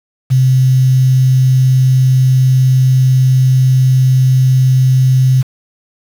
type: tone with quantisation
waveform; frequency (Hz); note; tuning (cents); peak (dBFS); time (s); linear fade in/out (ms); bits
sine; 129.9; C3; -12; -6; 0.3-5.43; 20; 5
effects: none